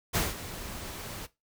pink noise with ADSR envelope, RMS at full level -26 dBFS, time 0.13-1.27 s, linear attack 28 ms, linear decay 180 ms, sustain -14 dB, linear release 21 ms, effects noise-tail reverb RT60 0.2 s tail -17 dB re dry

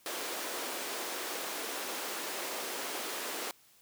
pink high-pass noise, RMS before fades -38 dBFS, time 0.06-3.51 s, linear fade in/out 0 ms, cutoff 320 Hz, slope 24 dB/octave, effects white hiss -63 dBFS RMS until 3.81 s

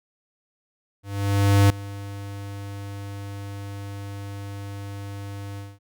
square tone with ADSR envelope, 100 Hz, G2, 35 cents sharp, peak -13 dBFS, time 1.03-5.79 s, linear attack 670 ms, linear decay 4 ms, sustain -20 dB, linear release 210 ms, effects none

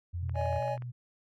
sine tone, 87.31 Hz, F2, in tune, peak -32 dBFS, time 0.13-0.6 s, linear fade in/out 20 ms
sine tone with vibrato, 123.47 Hz, B2, in tune, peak -36 dBFS, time 0.21-0.92 s, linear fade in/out 20 ms, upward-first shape sine, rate 2.5 Hz, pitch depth 22 cents each way
clicks, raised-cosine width 0.5 ms, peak -34 dBFS, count 10, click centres 0.295 / 0.357 / 0.413 / 0.458 / 0.528 / 0.561 / 0.626 / 0.68 / 0.777 / 0.822 s
triangle chord, C# suspended second, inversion none, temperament equal with one note detuned, 569 / 622.3 / 830.6 Hz, C#5 / D#5 / G#5, +45 / 0 / 0 cents, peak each -32 / -35 / -32 dBFS, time 0.34-0.78 s, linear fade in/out 50 ms
effects none

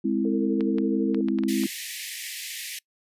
sine chord, Ab augmented, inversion none, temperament equal, 207.7 / 261.6 / 329.6 Hz, Ab3 / C4 / E4, 0 / 0 / 0 cents, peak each -26 dBFS, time 0.04-1.67 s, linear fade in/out 10 ms
sine tone with tremolo, 452.2 Hz, A4, 47 cents sharp, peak -27 dBFS, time 0.25-1.21 s, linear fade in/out 2 ms, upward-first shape sine, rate 12 Hz, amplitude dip 55%
clicks, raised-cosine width 0.3 ms, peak -22 dBFS, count 7, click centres 0.608 / 0.784 / 1.146 / 1.285 / 1.387 / 1.436 / 1.636 s
pink high-pass noise, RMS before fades -35 dBFS, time 1.48-2.79 s, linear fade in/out 5 ms, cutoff 1800 Hz, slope 96 dB/octave
effects noise-tail reverb RT60 0.1 s tail -24 dB re dry + resampled to 32000 Hz

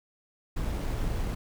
brown noise with sample-and-hold, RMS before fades -30 dBFS, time 0.56-1.35 s, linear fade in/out 10 ms, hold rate 8820 Hz, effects none

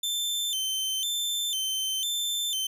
sawtooth tone with vibrato, 3311 Hz, G#7, 6 cents flat, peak -24 dBFS, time 0.03-2.67 s, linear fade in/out 5 ms, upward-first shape square, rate 1 Hz, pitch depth 120 cents each way, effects none

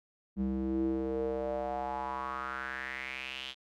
square tone with band-pass filter sweep, 65.5 Hz, C2, 2 cents sharp, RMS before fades -35 dBFS, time 0.36-3.55 s, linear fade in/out 50 ms, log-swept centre 220 to 3300 Hz, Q 5, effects none

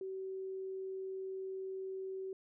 sine tone, 381 Hz, G4, 49 cents flat, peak -39 dBFS, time 0.01-2.33 s, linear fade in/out 2 ms, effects none

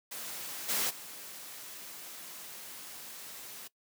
white noise with level steps, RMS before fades -41 / -31 / -46 dBFS, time 0.11-3.68 s, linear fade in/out 10 ms, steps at 0.68 / 0.89 s, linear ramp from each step 20 ms, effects noise-tail reverb RT60 0.1 s tail -20 dB re dry + high-pass 150 Hz 12 dB/octave

